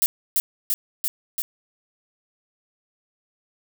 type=noise with echo; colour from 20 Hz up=violet; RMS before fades=-18 dBFS; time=0.02-0.06 s; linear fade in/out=0 ms; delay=340 ms; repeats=4; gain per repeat=-2 dB; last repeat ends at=1.42 s; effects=none